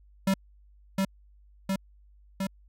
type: tone with echo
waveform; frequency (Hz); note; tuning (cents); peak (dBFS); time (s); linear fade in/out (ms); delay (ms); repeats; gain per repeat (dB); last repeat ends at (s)
square; 193.2; G3; -25; -22; 0.27-0.34; 5; 710; 3; -2; 2.47
effects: added 50 Hz sine -54 dBFS peak until 2.68 s + AAC 64 kbps